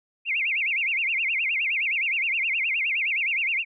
sine tone with vibrato, 2406 Hz, D7, 41 cents sharp, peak -22 dBFS, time 0.25-3.65 s, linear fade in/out 50 ms, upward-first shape sine, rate 9.6 Hz, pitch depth 260 cents each way, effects none

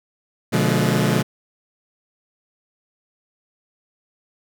sawtooth chord, B diminished seventh, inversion none, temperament just, 123.47 / 148.16 / 177.8 / 213.4 Hz, B2 / D3 / F3 / Ab3, 0 / +16 / +31 / +47 cents, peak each -18 dBFS, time 0.52-1.23 s, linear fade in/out 20 ms, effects none

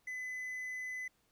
triangle tone, 2012 Hz, B6, 32 cents sharp, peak -37 dBFS, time 0.07-1.08 s, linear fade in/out 5 ms, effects pink hiss -74 dBFS RMS until 1.31 s

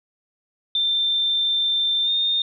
sine tone with pitch glide, 3574 to 3647 Hz, A7 to A#7, +26 to -39 cents, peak -18 dBFS, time 0.75-2.42 s, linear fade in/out 2 ms, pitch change +35 cents, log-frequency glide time 2.04-2.09 s, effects none

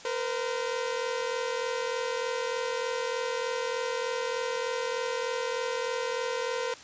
sawtooth tone pair together, 466.2 / 509.5 Hz, A#4 / C5, 0 / -46 cents, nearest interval major second, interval 154 cents, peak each -28 dBFS, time 0.05-6.74 s, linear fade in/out 2 ms, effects white hiss -48 dBFS RMS until 6.83 s + resampled to 16000 Hz

